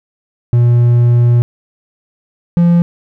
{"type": "tone pair in turn", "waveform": "triangle", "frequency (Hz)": [120, 172.06], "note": ["B2", "F3"], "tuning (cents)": [-49, -26], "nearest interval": "tritone", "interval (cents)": 623, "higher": "second", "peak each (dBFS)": -4, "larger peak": "neither", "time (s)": [[0.53, 1.42], [2.57, 2.82]], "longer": "first", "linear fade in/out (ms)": 0, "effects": []}